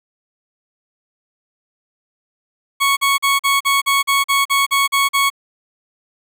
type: tone bursts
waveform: 20% pulse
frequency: 1108.7 Hz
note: C#6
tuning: in tune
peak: -8 dBFS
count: 12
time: 2.8-5.302 s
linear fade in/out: 20 ms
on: 170 ms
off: 42 ms
effects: none